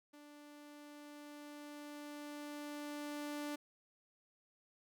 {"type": "tone with level ramp", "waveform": "sawtooth", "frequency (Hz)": 293.7, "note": "D4", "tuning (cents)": 0, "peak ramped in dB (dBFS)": [-52, -36], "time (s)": [0.13, 3.56], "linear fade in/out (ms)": 10, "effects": []}